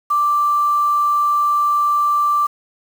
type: tone with quantisation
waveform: sine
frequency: 1174.7 Hz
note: D6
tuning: in tune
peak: -13 dBFS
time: 0.1-2.47 s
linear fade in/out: 10 ms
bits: 6
effects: none